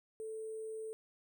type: tone with sample-and-hold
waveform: sine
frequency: 440 Hz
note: A4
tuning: in tune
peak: -40 dBFS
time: 0.2-0.93 s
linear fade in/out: 0 ms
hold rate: 8820 Hz
effects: none